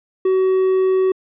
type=tone; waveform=triangle; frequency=376.7 Hz; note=F#4; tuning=31 cents sharp; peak=-11 dBFS; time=0.25-1.12 s; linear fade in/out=5 ms; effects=resampled to 8000 Hz